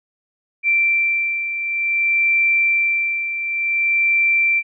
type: beating tone pair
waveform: sine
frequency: 2349 / 2349.55 Hz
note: D7 / D7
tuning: 0 / 0 cents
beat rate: 0.55 Hz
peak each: -23 / -16 dBFS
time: 0.63-4.63 s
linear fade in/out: 50 ms
effects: none